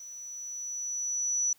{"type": "tone with level ramp", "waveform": "sine", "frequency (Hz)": 5920, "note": "F#8", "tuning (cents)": 0, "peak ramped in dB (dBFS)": [-42, -24], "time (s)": [0, 1.53], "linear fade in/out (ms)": 2, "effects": ["white hiss -63 dBFS RMS until 1.58 s"]}